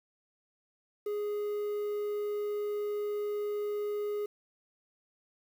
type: tone with quantisation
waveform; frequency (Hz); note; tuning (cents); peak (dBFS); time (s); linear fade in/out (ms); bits
triangle; 415.3; G#4; 0; -29; 1.06-4.26; 5; 9
effects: none